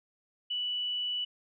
sine tone, 2960 Hz, F#7, in tune, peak -30 dBFS, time 0.5-1.25 s, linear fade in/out 10 ms, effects none

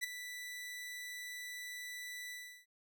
sawtooth tone with ADSR envelope, 1975.5 Hz, B6, in tune, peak -29 dBFS, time 0.01-2.66 s, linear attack 29 ms, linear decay 11 ms, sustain -11 dB, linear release 350 ms, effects none

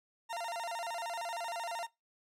40% pulse tone with vibrato, 796 Hz, G5, 26 cents sharp, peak -36 dBFS, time 0.29-1.87 s, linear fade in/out 20 ms, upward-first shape square, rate 13 Hz, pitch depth 250 cents each way, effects noise-tail reverb RT60 0.2 s tail -20 dB re dry + low-pass 11000 Hz 12 dB/octave

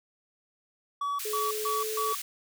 triangle tone bursts, 1138 Hz, C#6, 45 cents sharp, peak -26 dBFS, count 4, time 1.01-2.15 s, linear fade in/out 5 ms, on 180 ms, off 140 ms
white high-pass noise, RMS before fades -36 dBFS, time 1.19-2.22 s, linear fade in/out 5 ms, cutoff 1900 Hz, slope 12 dB/octave
sine tone with pitch glide, 426.1 to 435.1 Hz, G#4 to A4, +44 to -19 cents, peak -32 dBFS, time 1.25-2.13 s, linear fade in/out 5 ms, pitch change +37 cents, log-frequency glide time 1.42-1.97 s
effects none

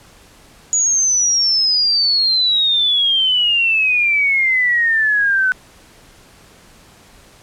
sine exponential sweep, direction down, 6860 to 1500 Hz, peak -12 dBFS, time 0.73-5.52 s, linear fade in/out 0 ms, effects pink hiss -46 dBFS RMS until 7.42 s + low-pass 11000 Hz 12 dB/octave

